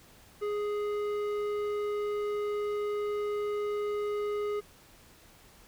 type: tone with low-pass filter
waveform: square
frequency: 415.3 Hz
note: G#4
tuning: in tune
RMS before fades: -32 dBFS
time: 0.41-4.61 s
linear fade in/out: 20 ms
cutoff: 1900 Hz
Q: 0.57
effects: pink hiss -57 dBFS RMS until 5.67 s